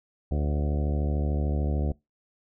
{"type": "harmonic tone with a mistuned harmonic", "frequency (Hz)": 73.42, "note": "D2", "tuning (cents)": 0, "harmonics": [1, 2, 3, 4, 5, 6, 7, 8, 9, 10], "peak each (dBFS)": [-25, -31, -35, -37, -39, -41, -42, -43, -44, -45], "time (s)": [0.31, 1.92], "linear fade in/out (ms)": 5, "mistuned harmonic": 8, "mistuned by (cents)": -38, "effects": ["noise-tail reverb RT60 0.2 s tail -23 dB re dry"]}